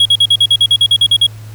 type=tone bursts; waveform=triangle; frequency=3310 Hz; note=G#7; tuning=6 cents flat; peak=-4 dBFS; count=13; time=0-1.267 s; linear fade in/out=5 ms; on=55 ms; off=46 ms; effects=added 108 Hz sine -28 dBFS peak until 1.54 s + pink hiss -42 dBFS RMS until 1.54 s